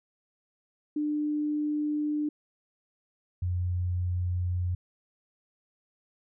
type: tone pair in turn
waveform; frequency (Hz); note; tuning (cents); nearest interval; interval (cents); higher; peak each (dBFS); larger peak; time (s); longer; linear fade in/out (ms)
sine; 298.8 / 89.45; D4 / F2; +30 / +42; octave + major sixth; 2088; first; -26; neither; 0.96-2.29 / 3.42-4.75; neither; 5
effects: none